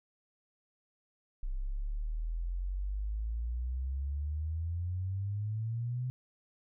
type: exponential sweep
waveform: sine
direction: up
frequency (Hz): 31.62 to 128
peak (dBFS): -32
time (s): 1.43-6.1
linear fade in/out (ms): 0
effects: none